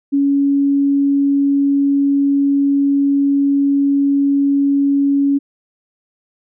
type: tone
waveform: sine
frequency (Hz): 280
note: C#4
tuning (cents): +18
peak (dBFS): -11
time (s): 0.12-5.39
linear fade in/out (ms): 20
effects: none